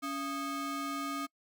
square ring-modulated tone, 479.9 Hz, B4, 50 cents flat, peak -32 dBFS, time 0.02-1.27 s, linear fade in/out 20 ms, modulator 760 Hz, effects noise-tail reverb RT60 0.1 s tail -25 dB re dry

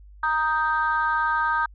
sine chord, Eb major, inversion second, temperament equal, 932.3 / 1244.5 / 1568 Hz, Bb5 / Eb6 / G6, 0 / 0 / 0 cents, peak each -24 dBFS, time 0.23-1.66 s, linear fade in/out 5 ms, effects tanh soft clip ceiling -12 dBFS + added 50 Hz sine -44 dBFS peak until 1.74 s

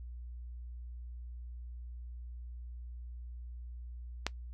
click, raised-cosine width 0.2 ms, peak -13 dBFS, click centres 4.266 s, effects noise-tail reverb RT60 0.1 s tail -20 dB re dry + added 60 Hz sine -42 dBFS peak until 4.53 s

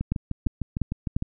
two click trains, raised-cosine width 5 ms, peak -11 / -15 dBFS, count 4 / 9, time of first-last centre 0.12-1.165 / 0.01-1.224 s, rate 2.87 / 6.59 Hz, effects none

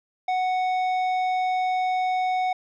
sine tone with tanh clipping, 740 Hz, F#5, in tune, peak -23 dBFS, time 0.28-2.53 s, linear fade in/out 5 ms, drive 10 dB, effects none

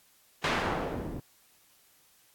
white noise with low-pass filter sweep, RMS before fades -32 dBFS, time 0.44-1.2 s, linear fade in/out 2 ms, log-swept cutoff 2400 to 230 Hz, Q 0.79, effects white hiss -63 dBFS RMS until 2.34 s + AAC 64 kbps

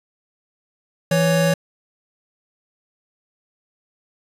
square tone pair together, 165.89 / 558 Hz, E3 / C#5, +11 / +11 cents, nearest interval octave + major sixth, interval 2100 cents, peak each -18 / -19 dBFS, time 1.11-1.54 s, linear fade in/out 5 ms, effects resampled to 32000 Hz

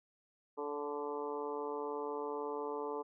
harmonic tone with a mistuned harmonic, 146 Hz, D3, 10 cents flat, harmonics 2 / 3 / 4 / 5 / 6 / 7 / 8, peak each -47 / -39 / -48 / -53 / -44 / -46 / -50 dBFS, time 0.57-3.03 s, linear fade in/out 20 ms, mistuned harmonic 4, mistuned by -24 cents, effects none

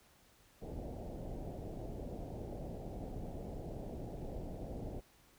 pink low-pass noise, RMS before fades -44 dBFS, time 0.61-5.01 s, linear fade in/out 20 ms, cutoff 750 Hz, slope 48 dB/octave, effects pink hiss -66 dBFS RMS until 5.38 s

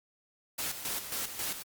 white noise with tremolo, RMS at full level -34 dBFS, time 0.58-1.63 s, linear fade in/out 10 ms, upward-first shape square, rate 3.7 Hz, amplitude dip 60%, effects Opus 48 kbps

